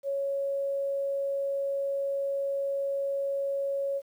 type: tone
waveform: sine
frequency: 554.4 Hz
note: C#5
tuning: in tune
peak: -27 dBFS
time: 0.03-4.02 s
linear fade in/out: 50 ms
effects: 10-bit